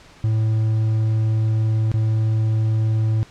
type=tone with dropouts; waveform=triangle; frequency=110 Hz; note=A2; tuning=in tune; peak=-14 dBFS; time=0.24-3.23 s; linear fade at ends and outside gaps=0 ms; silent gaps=1.916-1.94 s; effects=pink hiss -47 dBFS RMS until 3.3 s + low-pass 6000 Hz 12 dB/octave